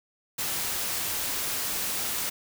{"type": "noise", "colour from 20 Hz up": "white", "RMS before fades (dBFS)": -30, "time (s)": [0.38, 2.3], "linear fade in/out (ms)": 10, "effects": []}